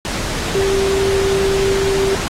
sine tone in noise, 390.1 Hz, G4, 8 cents flat, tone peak -14 dBFS, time 0.55-2.15 s, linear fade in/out 0 ms, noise pink, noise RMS -22 dBFS, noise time 0.05-2.28 s, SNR +5 dB, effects low-pass 8000 Hz 12 dB/octave + AAC 48 kbps

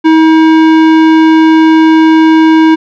sine tone with tanh clipping, 319.2 Hz, D#4, 44 cents sharp, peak -4 dBFS, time 0.04-2.76 s, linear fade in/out 20 ms, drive 17 dB, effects none

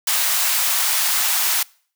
white high-pass noise, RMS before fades -19 dBFS, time 0.07-1.63 s, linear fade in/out 5 ms, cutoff 720 Hz, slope 24 dB/octave, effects noise-tail reverb RT60 0.5 s tail -25 dB re dry

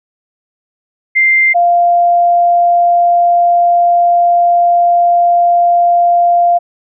sine tone pair in turn, 2093 / 696 Hz, C7 / F5, 0 / -6 cents, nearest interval octave + perfect fifth, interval 1906 cents, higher first, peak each -6 dBFS, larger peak neither, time 1.15-1.54 / 1.54-6.59 s, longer second, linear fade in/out 20 ms, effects none

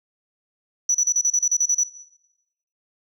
sine tone bursts, 5920 Hz, F#8, in tune, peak -14 dBFS, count 11, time 0.89-1.836 s, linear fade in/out 5 ms, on 56 ms, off 33 ms, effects noise-tail reverb RT60 0.9 s tail -17 dB re dry + tanh soft clip ceiling -13 dBFS

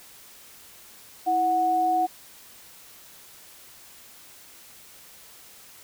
sine tone pair together, 327.7 / 737 Hz, E4 / F#5, -10 / -7 cents, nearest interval octave + major second, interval 1403 cents, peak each -30 / -20 dBFS, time 1.26-2.07 s, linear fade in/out 20 ms, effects white hiss -49 dBFS RMS until 5.83 s

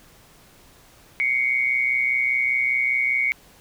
sine tone pair together, 2110 / 2235 Hz, C7 / C#7, +14 / +14 cents, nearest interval minor second, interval 100 cents, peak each -24 / -20 dBFS, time 1.2-3.32 s, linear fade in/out 0 ms, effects pink hiss -52 dBFS RMS until 3.6 s

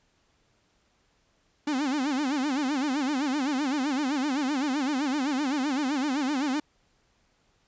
45% pulse tone with vibrato, 277.8 Hz, C#4, 4 cents sharp, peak -25 dBFS, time 1.67-6.6 s, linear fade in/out 5 ms, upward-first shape sine, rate 7.8 Hz, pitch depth 170 cents each way, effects pink hiss -68 dBFS RMS until 7.67 s + resampled to 16000 Hz

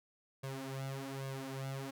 sawtooth tone with flanger, 135 Hz, C#3, 45 cents flat, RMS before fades -42 dBFS, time 0.43-1.91 s, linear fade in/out 10 ms, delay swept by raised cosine 1.8 to 6 ms, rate 1.2 Hz, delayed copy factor +0.8, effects none

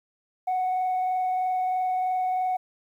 sine tone with frequency modulation, 740 Hz, F#5, in tune, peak -21 dBFS, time 0.47-2.57 s, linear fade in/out 10 ms, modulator 23.1 Hz, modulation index 0.3, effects tanh soft clip ceiling -21 dBFS + 10-bit

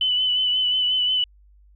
sine tone with vibrato, 3000 Hz, F#7, 23 cents sharp, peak -18 dBFS, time 0.01-1.24 s, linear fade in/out 2 ms, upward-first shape sine, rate 5.6 Hz, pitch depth 27 cents each way, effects added 50 Hz sine -50 dBFS peak until 1.75 s

